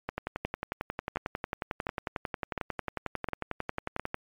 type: two click trains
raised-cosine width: 0.5 ms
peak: -16 / -16 dBFS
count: 46 / 6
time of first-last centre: 0.09-4.144 / 0.45-3.996 s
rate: 11.1 / 1.41 Hz
effects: MP3 96 kbps